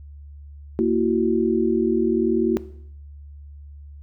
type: tone cluster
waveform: sine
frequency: 230.1 / 333 / 373.4 Hz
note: A#3 / E4 / F#4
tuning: -22 / +18 / +16 cents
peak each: -21 dBFS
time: 0.79-2.57 s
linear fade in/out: 0 ms
effects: noise-tail reverb RT60 0.7 s tail -18 dB re dry + added 72 Hz sine -38 dBFS peak until 4.02 s